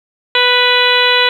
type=harmonic tone with a mistuned harmonic; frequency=493.9 Hz; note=B4; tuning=in tune; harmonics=1 / 2 / 3 / 4 / 5 / 6 / 7 / 8; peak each=-17 / -17 / -17 / -17 / -17 / -17 / -17 / -17 dBFS; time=0.35-1.29 s; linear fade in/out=2 ms; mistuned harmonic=7; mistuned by=-22 cents; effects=7-bit